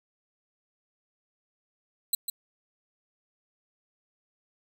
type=tone with echo; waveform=5% pulse; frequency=4041 Hz; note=B7; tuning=39 cents sharp; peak=-15 dBFS; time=2.13-2.15 s; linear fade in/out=5 ms; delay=150 ms; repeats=1; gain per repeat=-7 dB; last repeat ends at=2.3 s; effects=none